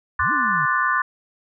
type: exponential two-way sweep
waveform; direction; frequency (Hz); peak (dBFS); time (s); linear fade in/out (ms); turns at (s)
sine; up then down; 58.6 to 318 to 135.6; -29; 0.19-0.66; 10; 0.32
type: chord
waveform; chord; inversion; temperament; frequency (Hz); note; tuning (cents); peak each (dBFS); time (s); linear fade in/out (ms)
sine; D dominant seventh; third; equal; 1046.5 / 1174.7 / 1480 / 1760; C6 / D6 / F#6 / A6; 0 / 0 / 0 / 0; -23; 0.19-1.02; 5
effects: none